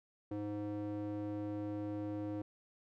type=tone with band-pass filter; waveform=square; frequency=103.83 Hz; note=G#2; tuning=in tune; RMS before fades=-40 dBFS; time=0.31-2.42 s; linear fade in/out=5 ms; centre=370 Hz; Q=2.3; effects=none